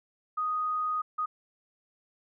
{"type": "tone bursts at uneven times", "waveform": "sine", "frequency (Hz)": 1244.5, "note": "D#6", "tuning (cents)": 0, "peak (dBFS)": -27, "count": 2, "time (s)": [[0.37, 1.02], [1.18, 1.26]], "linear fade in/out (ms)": 10, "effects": []}